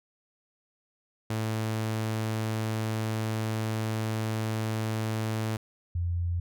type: tone pair in turn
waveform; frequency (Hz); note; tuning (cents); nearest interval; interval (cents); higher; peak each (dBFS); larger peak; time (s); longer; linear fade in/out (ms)
sawtooth / sine; 110 / 86.68; A2 / F2; 0 / -12; major third; 412; first; -24 / -26; first; 1.3-5.57 / 5.95-6.4; first; 5
effects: none